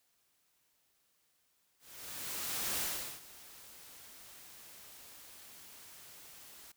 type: noise with ADSR envelope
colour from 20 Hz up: white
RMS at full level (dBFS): -35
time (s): 1.79-6.72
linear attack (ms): 1000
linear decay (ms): 410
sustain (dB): -19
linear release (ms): 6
effects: white hiss -75 dBFS RMS until 6.76 s